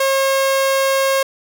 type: tone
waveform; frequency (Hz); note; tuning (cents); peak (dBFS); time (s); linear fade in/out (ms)
sawtooth; 540; C#5; -45; -10; 0-1.23; 5
effects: none